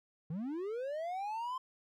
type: linear sweep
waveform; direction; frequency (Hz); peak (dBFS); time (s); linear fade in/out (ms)
triangle; up; 146.83 to 1046.5; -34; 0.3-1.58; 5
effects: none